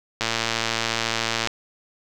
click train, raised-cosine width 0.2 ms, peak -5 dBFS, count 145, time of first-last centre 0.21-1.473 s, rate 114 Hz, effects none

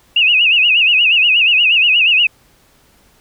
sine tone with vibrato, 2698 Hz, E7, 40 cents sharp, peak -8 dBFS, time 0.16-2.27 s, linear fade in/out 5 ms, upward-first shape sine, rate 8.4 Hz, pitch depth 140 cents each way, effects pink hiss -52 dBFS RMS until 3.2 s

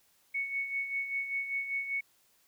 sine tone with tremolo, 2217 Hz, C#7, in tune, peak -29 dBFS, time 0.34-2.01 s, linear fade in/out 10 ms, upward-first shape sine, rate 5.1 Hz, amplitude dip 60%, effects white hiss -68 dBFS RMS until 2.47 s

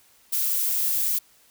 violet noise, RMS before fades -24 dBFS, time 0.32-1.19 s, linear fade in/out 10 ms, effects white hiss -58 dBFS RMS until 1.5 s

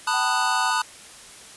square chord, B dominant seventh, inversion third, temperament just, 889 / 987.8 / 1234.7 / 1481.6 Hz, A5 / B5 / D#6 / F#6, +18 / 0 / -14 / +2 cents, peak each -27 dBFS, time 0.07-0.82 s, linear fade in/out 5 ms
sine tone, 762 Hz, G5, 49 cents flat, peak -29 dBFS, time 0.13-0.71 s, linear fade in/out 10 ms
effects white hiss -44 dBFS RMS until 1.56 s + resampled to 24000 Hz

